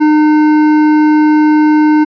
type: tone with hard clipping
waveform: sine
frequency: 304.5 Hz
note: D#4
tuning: 37 cents flat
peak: -7 dBFS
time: 0-2.05 s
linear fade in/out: 20 ms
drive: 11 dB
effects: resampled to 11025 Hz